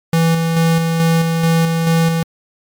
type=tone with tremolo; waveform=square; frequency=164.81 Hz; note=E3; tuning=in tune; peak=-11 dBFS; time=0.13-2.23 s; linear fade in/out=2 ms; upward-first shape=square; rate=2.3 Hz; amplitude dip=35%; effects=MP3 96 kbps